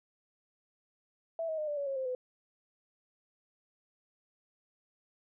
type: tone with pitch steps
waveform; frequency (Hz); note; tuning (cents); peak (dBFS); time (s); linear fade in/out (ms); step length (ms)
sine; 659.3 / 634.6 / 610.9 / 588 / 566.1 / 544.9 / 524.5 / 504.9; E5 / D#5 / D#5 / D5 / C#5 / C#5 / C5 / B4; 0 / +34 / -32 / +2 / +36 / -30 / +4 / +38; -32; 1.39-2.15; 2; 95
effects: none